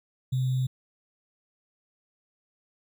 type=tone with sample-and-hold; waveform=sine; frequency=129 Hz; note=C3; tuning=24 cents flat; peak=-23 dBFS; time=0.32-0.67 s; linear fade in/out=10 ms; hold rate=3675 Hz; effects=none